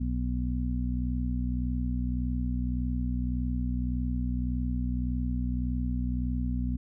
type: harmonic tone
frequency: 61.74 Hz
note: B1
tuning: in tune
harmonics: 1 / 2 / 3 / 4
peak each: -29 / -35 / -37 / -33 dBFS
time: 0-6.77 s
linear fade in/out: 10 ms
effects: none